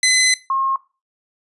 15% pulse / sine tone pair in turn, 2029 / 1074.8 Hz, B6 / C6, +46 / +46 cents, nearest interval major seventh, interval 1100 cents, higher first, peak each -6 / -16 dBFS, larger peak first, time 0.03-0.34 / 0.5-0.76 s, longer first, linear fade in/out 2 ms, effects noise-tail reverb RT60 0.3 s tail -19 dB re dry + resampled to 24000 Hz

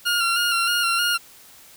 20% pulse tone with vibrato, 1396.9 Hz, F6, in tune, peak -14 dBFS, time 0.05-1.18 s, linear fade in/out 20 ms, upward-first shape square, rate 3.2 Hz, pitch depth 31 cents each way, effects white hiss -48 dBFS RMS until 1.76 s

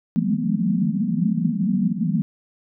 white band-pass noise, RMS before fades -21 dBFS, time 0.16-2.22 s, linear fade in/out 0 ms, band 160 to 240 Hz, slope 96 dB/octave, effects none

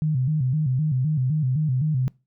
sine tone with vibrato, 140.9 Hz, C#3, 29 cents sharp, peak -19 dBFS, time 0.02-2.08 s, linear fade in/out 0 ms, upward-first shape square, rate 3.9 Hz, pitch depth 160 cents each way, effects noise-tail reverb RT60 0.3 s tail -25 dB re dry

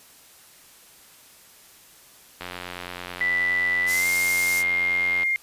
click train, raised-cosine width 0.3 ms, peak -17 dBFS, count 253, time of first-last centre 2.41-5.232 s, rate 89.3 Hz
sine tone with pitch glide, 1978 to 2120 Hz, B6 to C7, +2 to +22 cents, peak -20 dBFS, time 3.21-5.36 s, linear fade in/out 0 ms, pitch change +120 cents, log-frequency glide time 3.84-4.08 s
pink high-pass noise, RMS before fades -29 dBFS, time 3.86-4.64 s, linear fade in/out 50 ms, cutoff 5000 Hz, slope 24 dB/octave
effects white hiss -51 dBFS RMS until 5.42 s + resampled to 32000 Hz

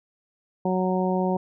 harmonic tone, 185 Hz, F#3, in tune, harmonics 1 / 2 / 3 / 4 / 5, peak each -24 / -27 / -29 / -30 / -31 dBFS, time 0.65-1.37 s, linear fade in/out 5 ms, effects none

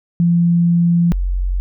sine tone pair in turn, 171.4 / 45.4 Hz, F3 / F#1, -32 / -32 cents, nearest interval octave + major seventh, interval 2300 cents, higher first, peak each -10 / -15 dBFS, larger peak first, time 0.2-1.12 / 1.12-1.6 s, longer first, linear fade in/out 0 ms, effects none

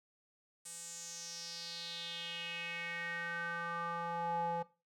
square tone with band-pass filter sweep, 170.1 Hz, F3, 45 cents flat, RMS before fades -41 dBFS, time 0.65-4.63 s, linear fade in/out 10 ms, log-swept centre 8600 to 730 Hz, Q 4.4, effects noise-tail reverb RT60 0.3 s tail -18 dB re dry

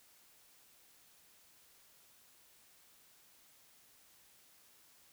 silence, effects white hiss -65 dBFS RMS until 5.12 s

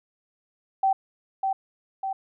sine tone with echo, 773 Hz, G5, 24 cents flat, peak -18 dBFS, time 0.83-0.93 s, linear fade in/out 5 ms, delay 600 ms, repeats 2, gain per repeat -4 dB, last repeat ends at 2.13 s, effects none

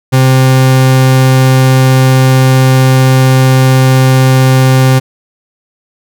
40% pulse tone, 130.8 Hz, C3, in tune, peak -3 dBFS, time 0.12-5 s, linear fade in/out 20 ms, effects none

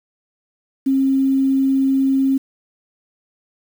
sine tone with quantisation, 269 Hz, C4, 48 cents sharp, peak -13 dBFS, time 0.86-2.38 s, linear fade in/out 10 ms, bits 7, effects none

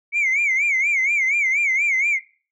sine tone with vibrato, 2217 Hz, C#7, in tune, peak -15 dBFS, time 0.12-2.2 s, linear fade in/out 50 ms, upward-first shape sine, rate 4.2 Hz, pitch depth 140 cents each way, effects noise-tail reverb RT60 0.4 s tail -21 dB re dry + tanh soft clip ceiling -14 dBFS

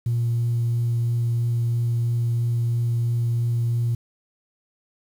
sine tone with vibrato, 117.9 Hz, A#2, 20 cents sharp, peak -18 dBFS, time 0.06-3.95 s, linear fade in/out 5 ms, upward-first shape triangle, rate 3 Hz, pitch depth 9 cents each way, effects tanh soft clip ceiling -16 dBFS + 8-bit

